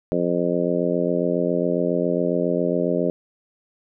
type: harmonic tone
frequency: 87.31 Hz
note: F2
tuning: in tune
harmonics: 2 / 3 / 4 / 5 / 6 / 7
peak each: -26 / -26 / -26 / -26 / -26 / -26 dBFS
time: 0.12-3.1 s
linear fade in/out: 0 ms
effects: none